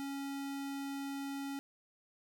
square tone, 277.2 Hz, C#4, in tune, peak -39 dBFS, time 0-1.59 s, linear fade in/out 0 ms, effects none

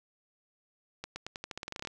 accelerating click train, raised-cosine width 0.2 ms, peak -21 dBFS, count 15, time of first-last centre 1.04-1.873 s, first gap 120 ms, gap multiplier 0.88, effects none

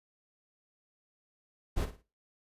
brown noise with echo, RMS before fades -29 dBFS, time 1.76-1.86 s, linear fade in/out 20 ms, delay 55 ms, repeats 3, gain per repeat -11 dB, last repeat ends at 2.025 s, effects noise-tail reverb RT60 0.3 s tail -17 dB re dry + resampled to 32000 Hz

